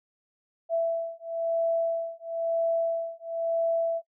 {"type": "beating tone pair", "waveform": "sine", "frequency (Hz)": [664, 665], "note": ["E5", "E5"], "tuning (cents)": [12, 15], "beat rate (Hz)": 1, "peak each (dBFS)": [-28, -28], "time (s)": [0.69, 4.02], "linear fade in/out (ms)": 50, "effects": ["noise-tail reverb RT60 0.1 s tail -25 dB re dry"]}